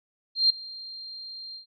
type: tone with ADSR envelope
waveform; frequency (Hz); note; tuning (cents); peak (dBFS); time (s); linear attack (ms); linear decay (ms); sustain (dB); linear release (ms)
sine; 4186; C8; 0; -15; 0.35-1.66; 150; 5; -22; 110
effects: none